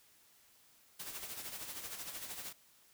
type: noise with tremolo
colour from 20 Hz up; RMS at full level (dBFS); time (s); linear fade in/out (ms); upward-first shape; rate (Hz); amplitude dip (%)
white; -43; 0.99-2.53; 10; sine; 13; 55
effects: white hiss -66 dBFS RMS until 2.93 s